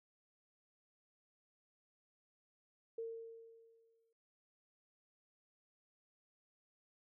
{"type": "tone with exponential decay", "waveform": "sine", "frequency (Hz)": 455.7, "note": "A#4", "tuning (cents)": -39, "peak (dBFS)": -39, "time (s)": [2.98, 4.13], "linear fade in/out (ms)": 5, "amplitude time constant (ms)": 250, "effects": []}